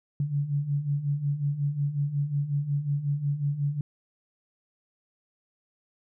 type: beating tone pair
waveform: sine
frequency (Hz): 140 / 145.5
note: C#3 / D3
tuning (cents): +18 / -16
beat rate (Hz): 5.5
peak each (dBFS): -31 / -26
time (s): 0.2-3.81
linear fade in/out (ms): 2
effects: none